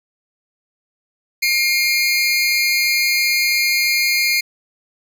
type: tone pair together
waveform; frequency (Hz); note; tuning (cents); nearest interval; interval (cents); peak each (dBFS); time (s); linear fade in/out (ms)
25% pulse; 2134 / 2399; C7 / D7; +34 / +36; major second; 202; -13 / -15; 1.42-4.41; 10
effects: none